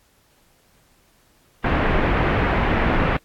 pink low-pass noise, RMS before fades -19 dBFS, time 1.64-3.17 s, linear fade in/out 5 ms, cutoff 2300 Hz, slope 24 dB/octave, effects pink hiss -59 dBFS RMS until 3.24 s + AAC 64 kbps

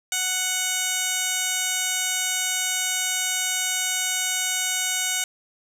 15% pulse tone with band-pass filter, 740 Hz, F#5, in tune, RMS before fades -25 dBFS, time 0.12-5.24 s, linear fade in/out 2 ms, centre 6800 Hz, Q 1.1, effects none

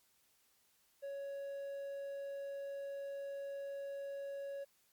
triangle tone, 557 Hz, C#5, 8 cents sharp, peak -39 dBFS, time 1.02-4.65 s, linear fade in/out 20 ms, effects white hiss -73 dBFS RMS until 4.92 s + MP3 96 kbps

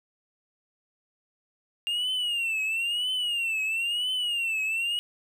triangle tone with vibrato, 2794 Hz, F7, in tune, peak -24 dBFS, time 1.87-4.99 s, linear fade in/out 0 ms, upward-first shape triangle, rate 1 Hz, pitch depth 160 cents each way, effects none

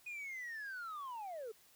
sine linear sweep, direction down, 2489 to 415.3 Hz, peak -40 dBFS, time 0.06-1.52 s, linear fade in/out 10 ms, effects tanh soft clip ceiling -41 dBFS + white hiss -66 dBFS RMS until 1.75 s

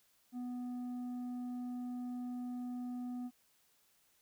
sine tone with tanh clipping, 246.9 Hz, B3, in tune, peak -40 dBFS, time 0.32-3.31 s, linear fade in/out 50 ms, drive 6 dB, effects white hiss -72 dBFS RMS until 4.21 s

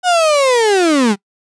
35% pulse linear sweep, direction down, 740 to 188.9 Hz, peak -8 dBFS, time 0.03-1.16 s, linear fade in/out 50 ms, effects noise-tail reverb RT60 0.1 s tail -24 dB re dry + resampled to 22050 Hz

